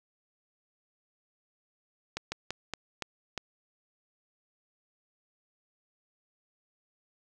slowing click train, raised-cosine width 0.2 ms, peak -16 dBFS, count 6, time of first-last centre 2.17-3.377 s, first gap 150 ms, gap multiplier 1.24, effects none

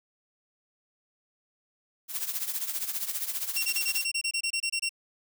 blue noise with tremolo, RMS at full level -29 dBFS, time 2.08-4.06 s, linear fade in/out 50 ms, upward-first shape triangle, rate 15 Hz, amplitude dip 80%
20% pulse tone bursts, 2737 Hz, F7, 36 cents flat, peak -22 dBFS, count 14, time 3.56-4.893 s, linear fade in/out 10 ms, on 72 ms, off 25 ms
effects none

